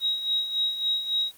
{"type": "tone with tremolo", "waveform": "sine", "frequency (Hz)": 3811, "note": "A#7", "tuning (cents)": 38, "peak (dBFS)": -21, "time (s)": [0, 1.32], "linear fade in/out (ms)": 50, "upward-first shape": "sine", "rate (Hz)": 3.6, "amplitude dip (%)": 65, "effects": ["white hiss -53 dBFS RMS until 1.37 s", "Opus 32 kbps"]}